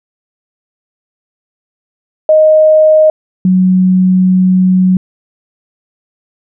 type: tone pair in turn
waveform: sine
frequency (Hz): 622.3 / 185.01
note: D#5 / F#3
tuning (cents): 0 / 0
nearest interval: octave + major sixth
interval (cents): 2100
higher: first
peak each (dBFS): -3 / -5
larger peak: first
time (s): 2.29-3.1 / 3.45-4.97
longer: second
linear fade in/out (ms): 2
effects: none